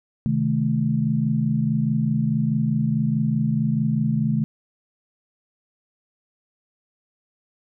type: chord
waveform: sine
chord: A diminished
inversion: first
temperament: equal with one note detuned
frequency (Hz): 130.81 / 155.56 / 217.1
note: C3 / Eb3 / A3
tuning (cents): 0 / 0 / -23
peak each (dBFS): -24 / -23 / -22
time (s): 0.26-4.44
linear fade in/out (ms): 0
effects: none